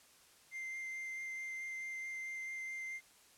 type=tone with vibrato; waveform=triangle; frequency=2090 Hz; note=C7; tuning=2 cents flat; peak=-39 dBFS; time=0.51-3.01 s; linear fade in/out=50 ms; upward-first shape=sine; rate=4.6 Hz; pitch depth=9 cents each way; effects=white hiss -64 dBFS RMS until 3.37 s + low-pass 11000 Hz 12 dB/octave